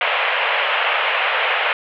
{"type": "band-pass noise", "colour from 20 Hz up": "white", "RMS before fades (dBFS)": -19, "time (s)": [0.01, 1.73], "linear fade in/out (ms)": 2, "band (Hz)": [490, 3000], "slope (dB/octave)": 48, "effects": []}